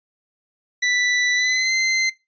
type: tone with pitch glide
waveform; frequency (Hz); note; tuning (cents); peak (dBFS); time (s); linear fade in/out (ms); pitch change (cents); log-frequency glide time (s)
sawtooth; 1975.5 to 2071; B6 to C7; 0 to -18; -14; 0.82-2.1; 10; +82; 1.35-1.72
effects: noise-tail reverb RT60 0.2 s tail -18 dB re dry + resampled to 16000 Hz